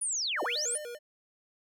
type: linear two-way sweep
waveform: sine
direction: down then up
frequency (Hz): 9956 to 293.7 to 9956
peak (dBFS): -29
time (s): 0.01-0.78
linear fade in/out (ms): 10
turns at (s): 0.43
type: tone with vibrato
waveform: square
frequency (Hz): 537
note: C5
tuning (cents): +45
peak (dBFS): -39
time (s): 0.36-0.99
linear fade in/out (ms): 50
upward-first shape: square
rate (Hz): 5.1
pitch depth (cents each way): 200
effects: none

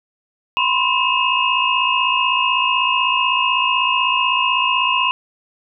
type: tone cluster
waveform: sine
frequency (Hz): 998 / 1054 / 2597 / 2829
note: B5 / C6 / E7 / F7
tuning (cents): +18 / +12 / -26 / +22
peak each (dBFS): -20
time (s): 0.57-5.11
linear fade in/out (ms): 0
effects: none

